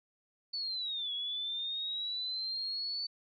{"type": "linear two-way sweep", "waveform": "sine", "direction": "down then up", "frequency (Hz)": [4508, 3340, 4508], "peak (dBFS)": -34, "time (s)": [0.53, 3.07], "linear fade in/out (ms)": 10, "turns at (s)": 1.13, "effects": []}